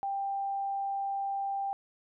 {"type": "tone", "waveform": "sine", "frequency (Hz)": 790, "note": "G5", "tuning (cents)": 13, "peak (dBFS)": -30, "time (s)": [0.03, 1.73], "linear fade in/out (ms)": 0, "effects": []}